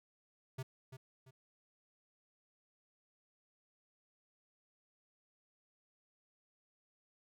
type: tone with echo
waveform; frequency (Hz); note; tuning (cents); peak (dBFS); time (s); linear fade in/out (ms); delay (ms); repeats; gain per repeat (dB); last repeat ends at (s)
square; 130.81; C3; 0; -40; 0.58-0.63; 10; 340; 2; -9; 1.31
effects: none